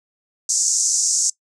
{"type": "band-pass noise", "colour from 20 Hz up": "pink", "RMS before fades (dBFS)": -19, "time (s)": [0.49, 1.3], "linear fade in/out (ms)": 5, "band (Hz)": [5900, 7800], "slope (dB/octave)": 48, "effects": ["noise-tail reverb RT60 0.1 s tail -22 dB re dry"]}